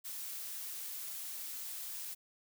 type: noise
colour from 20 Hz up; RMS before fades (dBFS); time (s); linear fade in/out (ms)
blue; -43; 0.04-2.15; 20
effects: none